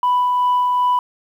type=tone with tremolo; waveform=sine; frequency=990 Hz; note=B5; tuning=4 cents sharp; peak=-11 dBFS; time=0.03-0.99 s; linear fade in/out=2 ms; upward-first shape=sine; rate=2.6 Hz; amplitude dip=25%; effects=tanh soft clip ceiling -11 dBFS + 8-bit